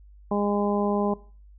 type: harmonic tone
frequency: 204.4 Hz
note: G#3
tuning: 27 cents flat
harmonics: 1 / 2 / 3 / 4 / 5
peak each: -25 / -28 / -30 / -31 / -32 dBFS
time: 0.31-1.14 s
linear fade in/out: 5 ms
effects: noise-tail reverb RT60 0.4 s tail -20 dB re dry + added 50 Hz sine -47 dBFS peak until 1.58 s

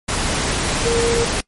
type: tone in noise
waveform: sine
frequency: 466.2 Hz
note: A#4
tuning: in tune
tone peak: -16 dBFS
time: 0.85-1.25 s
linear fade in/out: 10 ms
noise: pink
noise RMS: -20 dBFS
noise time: 0.08-1.41 s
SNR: +1 dB
effects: noise-tail reverb RT60 0.1 s tail -22 dB re dry + MP3 48 kbps

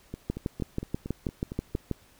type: two click trains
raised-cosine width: 3 ms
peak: -22 / -15 dBFS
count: 8 / 11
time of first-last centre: 0.14-1.749 / 0.3-1.913 s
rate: 4.35 / 6.2 Hz
effects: pink hiss -59 dBFS RMS until 2.19 s

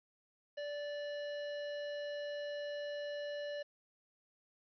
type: tone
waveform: square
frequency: 583 Hz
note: D5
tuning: 13 cents flat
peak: -40 dBFS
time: 0.57-3.63 s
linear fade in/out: 10 ms
effects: resampled to 11025 Hz + 11-bit

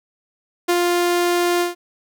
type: tone with ADSR envelope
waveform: sawtooth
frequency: 350.3 Hz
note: F4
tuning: 5 cents sharp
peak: -10 dBFS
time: 0.68-1.75 s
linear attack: 15 ms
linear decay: 52 ms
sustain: -2 dB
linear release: 140 ms
effects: none

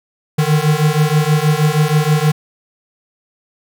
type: beating tone pair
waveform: square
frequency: 149.2 / 155.5 Hz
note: D3 / D#3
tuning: +28 / -1 cents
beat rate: 6.3 Hz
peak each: -15 dBFS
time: 0.38-2.32 s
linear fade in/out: 10 ms
effects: none

